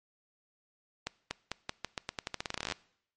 accelerating click train, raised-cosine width 0.2 ms, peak -16 dBFS, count 23, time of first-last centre 1.07-2.722 s, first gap 240 ms, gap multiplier 0.86, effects noise-tail reverb RT60 0.7 s tail -22 dB re dry + MP3 48 kbps

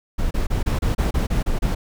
brown noise bursts, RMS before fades -20 dBFS, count 10, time 0.18-1.75 s, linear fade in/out 10 ms, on 130 ms, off 30 ms, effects none

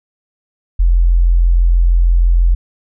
sine tone, 43.12 Hz, F1, 21 cents flat, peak -7 dBFS, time 0.79-2.55 s, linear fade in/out 10 ms, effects none

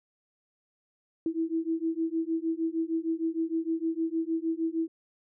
sine beating tone pair, 323.4 / 329.9 Hz, E4 / E4, -33 / +1 cents, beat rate 6.5 Hz, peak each -30 dBFS, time 1.26-4.88 s, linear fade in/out 2 ms, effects none

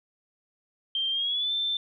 sine tone with pitch glide, 3164 to 3551 Hz, G7 to A7, +15 to +15 cents, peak -25 dBFS, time 0.95-1.77 s, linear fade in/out 2 ms, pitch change +200 cents, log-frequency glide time 1.11-1.52 s, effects none

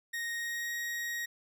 40% pulse tone with pitch glide, 1864.7 to 1885.3 Hz, A#6 to A#6, 0 to +19 cents, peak -33 dBFS, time 0.13-1.26 s, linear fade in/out 10 ms, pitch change +19 cents, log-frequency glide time 0.29-0.73 s, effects none

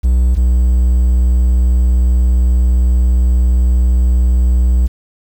triangle tone pair in turn, 61.74 / 61.24 Hz, B1 / B1, 0 / -14 cents, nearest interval unison, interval 14 cents, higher first, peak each -6 dBFS, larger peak neither, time 0.03-0.36 / 0.36-4.88 s, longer second, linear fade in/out 20 ms, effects 7-bit

